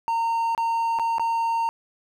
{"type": "tone with dropouts", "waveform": "triangle", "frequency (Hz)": 918, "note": "A#5", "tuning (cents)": -27, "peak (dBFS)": -19, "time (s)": [0.08, 1.69], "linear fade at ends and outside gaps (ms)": 0, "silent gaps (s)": [[0.549, 0.578], [0.988, 0.996], [1.183, 1.196]], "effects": []}